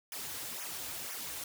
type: noise with flanger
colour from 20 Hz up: white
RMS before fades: -41 dBFS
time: 0.12-1.44 s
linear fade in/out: 2 ms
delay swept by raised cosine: 0.23 to 5.33 ms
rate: 2 Hz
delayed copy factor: -0.95
effects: none